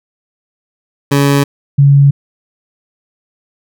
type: tone pair in turn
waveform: 20% pulse / sine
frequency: 141 / 140.5 Hz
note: C#3 / C#3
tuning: +30 / +24 cents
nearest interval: unison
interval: 6 cents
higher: first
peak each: -3 dBFS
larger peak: neither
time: 1.11-1.44 / 1.78-2.11 s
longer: neither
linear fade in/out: 10 ms
effects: none